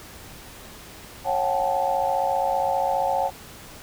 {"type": "tone cluster", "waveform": "sine", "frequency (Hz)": [549, 726, 781, 870], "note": ["C#5", "F#5", "G5", "A5"], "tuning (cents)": [-17, -33, -7, -20], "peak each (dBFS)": -26, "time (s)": [1.24, 3.31], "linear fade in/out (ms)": 50, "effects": ["pink hiss -43 dBFS RMS until 3.82 s"]}